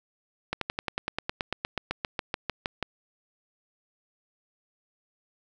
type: slowing click train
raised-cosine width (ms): 0.3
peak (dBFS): -12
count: 20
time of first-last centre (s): 0.53-2.827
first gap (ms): 83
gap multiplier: 1.04
effects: none